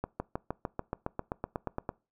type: accelerating click train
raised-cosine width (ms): 1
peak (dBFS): -18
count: 15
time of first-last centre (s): 0.04-1.892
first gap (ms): 160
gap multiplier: 0.97
effects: noise-tail reverb RT60 0.3 s tail -23 dB re dry